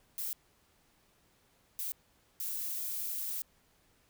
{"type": "noise bursts at uneven times", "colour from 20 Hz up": "violet", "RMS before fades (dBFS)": -37, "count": 3, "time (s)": [[0.18, 0.33], [1.79, 1.92], [2.4, 3.42]], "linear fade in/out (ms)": 0, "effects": ["pink hiss -69 dBFS RMS until 4.09 s"]}